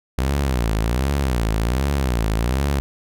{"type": "tone with vibrato", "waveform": "sawtooth", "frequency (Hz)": 61.74, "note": "B1", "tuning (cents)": 0, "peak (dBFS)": -14, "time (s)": [0.18, 2.8], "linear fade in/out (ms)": 0, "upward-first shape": "sine", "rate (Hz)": 1.3, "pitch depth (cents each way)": 240, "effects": []}